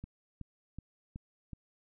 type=click train; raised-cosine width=5 ms; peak=-30 dBFS; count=5; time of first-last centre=0.04-1.533 s; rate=2.68 Hz; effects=none